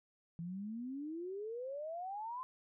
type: exponential sweep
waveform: sine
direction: up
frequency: 164 to 1046.5 Hz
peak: -40 dBFS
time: 0.39-2.43 s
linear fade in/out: 0 ms
effects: none